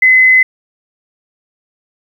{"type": "tone", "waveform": "sine", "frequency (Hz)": 2034, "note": "C7", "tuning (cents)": -50, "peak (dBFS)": -4, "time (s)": [0.02, 0.43], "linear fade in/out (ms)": 5, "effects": ["7-bit"]}